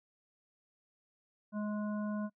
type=harmonic tone with a mistuned harmonic; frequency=209.2 Hz; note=G#3; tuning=13 cents sharp; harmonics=1 / 3 / 5 / 7; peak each=-34 / -44 / -48 / -51 dBFS; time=1.52-2.3 s; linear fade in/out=50 ms; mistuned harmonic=3; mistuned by=+15 cents; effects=noise-tail reverb RT60 0.1 s tail -26 dB re dry